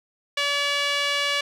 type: tone with band-pass filter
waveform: sawtooth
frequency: 572 Hz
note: D5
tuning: 46 cents flat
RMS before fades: -24 dBFS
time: 0.37-1.41 s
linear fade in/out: 5 ms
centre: 2900 Hz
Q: 1.5
effects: none